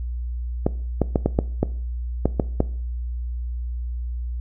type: clicks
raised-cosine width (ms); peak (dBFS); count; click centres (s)
2; -4; 9; 0.665 / 1.017 / 1.158 / 1.26 / 1.389 / 1.63 / 2.256 / 2.398 / 2.604
effects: noise-tail reverb RT60 0.5 s tail -19 dB re dry + added 60 Hz sine -25 dBFS peak until 4.4 s